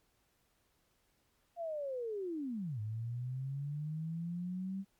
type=linear two-way sweep; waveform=sine; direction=down then up; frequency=698.5 to 104.9 to 196.3 Hz; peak=-36 dBFS; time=1.56-4.85 s; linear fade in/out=50 ms; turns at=2.8 s; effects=pink hiss -75 dBFS RMS until 4.99 s + MP3 96 kbps